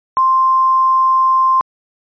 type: tone with quantisation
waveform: sine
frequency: 1050 Hz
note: C6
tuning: 6 cents sharp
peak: -9 dBFS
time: 0.17-1.61 s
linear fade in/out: 0 ms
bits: 6
effects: resampled to 11025 Hz